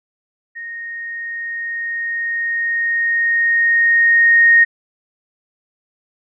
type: tone with level ramp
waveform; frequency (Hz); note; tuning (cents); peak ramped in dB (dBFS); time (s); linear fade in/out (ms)
sine; 1858; A#6; -6; -27 to -6; 0.55-4.65; 20
effects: none